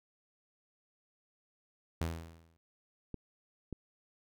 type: tone with exponential decay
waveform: sawtooth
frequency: 82.41 Hz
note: E2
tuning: in tune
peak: -27 dBFS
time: 2.01-2.57 s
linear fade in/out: 0 ms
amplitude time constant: 120 ms
type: clicks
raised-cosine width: 3 ms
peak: -27 dBFS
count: 2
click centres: 3.143 / 3.727 s
effects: none